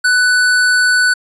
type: tone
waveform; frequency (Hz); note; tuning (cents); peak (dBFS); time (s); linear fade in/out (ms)
square; 1491; F#6; +13; -10; 0.04-1.14; 10
effects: resampled to 24000 Hz